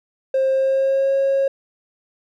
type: tone with pitch glide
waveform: triangle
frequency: 531 to 545 Hz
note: C5 to C#5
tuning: +25 to -29 cents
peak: -12 dBFS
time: 0.34-1.48 s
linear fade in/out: 5 ms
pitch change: +46 cents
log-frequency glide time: 0.51-1.14 s
effects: tanh soft clip ceiling -11 dBFS